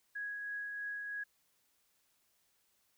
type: tone with tremolo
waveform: sine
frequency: 1661.2 Hz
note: G#6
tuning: in tune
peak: -37 dBFS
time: 0.15-1.24 s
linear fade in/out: 10 ms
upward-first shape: triangle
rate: 3.1 Hz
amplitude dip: 30%
effects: white hiss -75 dBFS RMS until 2.97 s